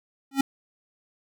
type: tone with exponential growth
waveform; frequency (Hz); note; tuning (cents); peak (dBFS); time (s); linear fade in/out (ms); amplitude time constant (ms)
square; 272.5; C#4; -29; -16; 0.31-0.41; 5; 20
effects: none